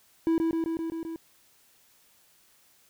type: tone with echo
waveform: triangle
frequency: 327.7 Hz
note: E4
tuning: 10 cents flat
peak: -19 dBFS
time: 0.27-0.38 s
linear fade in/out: 0 ms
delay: 130 ms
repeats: 6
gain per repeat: -2 dB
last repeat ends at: 1.16 s
effects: white hiss -62 dBFS RMS until 2.89 s